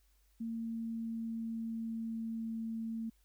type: tone with pitch glide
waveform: sine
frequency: 227.9 to 225.3 Hz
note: A#3 to A3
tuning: -39 to +41 cents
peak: -36 dBFS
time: 0.4-3.1 s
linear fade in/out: 10 ms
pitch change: -20 cents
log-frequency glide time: 0.55-2.68 s
effects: added 50 Hz sine -67 dBFS peak until 3.24 s + white hiss -75 dBFS RMS until 3.24 s